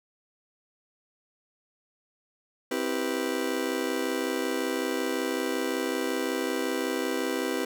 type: chord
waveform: 40% pulse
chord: C major seventh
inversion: none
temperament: just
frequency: 261.6 / 327 / 392.4 / 490.5 Hz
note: C4 / E4 / G4 / B4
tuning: 0 / -14 / +2 / -12 cents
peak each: -32 dBFS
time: 2.71-7.65 s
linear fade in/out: 5 ms
effects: none